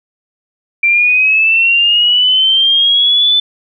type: linear sweep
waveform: sine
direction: up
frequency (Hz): 2349 to 3520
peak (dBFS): -7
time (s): 0.83-3.4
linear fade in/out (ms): 5
effects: none